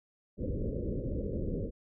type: low-pass noise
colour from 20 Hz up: pink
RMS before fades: -34 dBFS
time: 0.37-1.71 s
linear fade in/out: 50 ms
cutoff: 560 Hz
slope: 96 dB/octave
effects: none